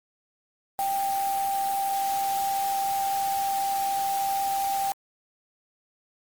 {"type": "tone in noise", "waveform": "sine", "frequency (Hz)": 787, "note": "G5", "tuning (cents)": 7, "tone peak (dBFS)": -24, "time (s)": [0.79, 4.92], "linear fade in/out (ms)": 0, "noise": "white", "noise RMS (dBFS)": -36, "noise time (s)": [0.79, 4.92], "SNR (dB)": 9, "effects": ["Opus 32 kbps"]}